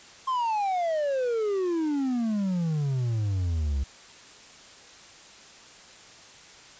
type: exponential sweep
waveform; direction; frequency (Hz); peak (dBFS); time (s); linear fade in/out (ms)
triangle; down; 1068 to 65.41; -22; 0.27-3.84; 10
effects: white hiss -49 dBFS RMS until 6.79 s + resampled to 16000 Hz